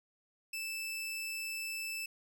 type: tone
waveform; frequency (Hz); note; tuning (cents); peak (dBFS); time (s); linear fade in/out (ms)
sawtooth; 2637; E7; 0; -34; 0.53-2.06; 5
effects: none